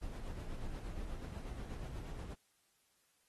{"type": "noise with tremolo", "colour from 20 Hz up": "brown", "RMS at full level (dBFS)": -42, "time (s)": [0.01, 2.35], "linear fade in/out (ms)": 20, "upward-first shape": "sine", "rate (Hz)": 8.3, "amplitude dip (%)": 40, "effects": ["white hiss -75 dBFS RMS until 3.28 s", "AAC 32 kbps"]}